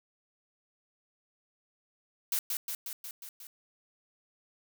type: noise with echo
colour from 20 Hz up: blue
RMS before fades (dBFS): -30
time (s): 2.32-2.39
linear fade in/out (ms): 2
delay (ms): 180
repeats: 6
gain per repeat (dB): -3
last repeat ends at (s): 3.47
effects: none